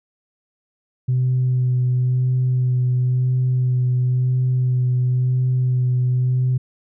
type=tone with vibrato; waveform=sine; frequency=126.5 Hz; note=B2; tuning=42 cents sharp; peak=-14 dBFS; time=1.08-6.58 s; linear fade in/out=10 ms; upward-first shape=sine; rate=0.97 Hz; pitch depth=15 cents each way; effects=tanh soft clip ceiling -12 dBFS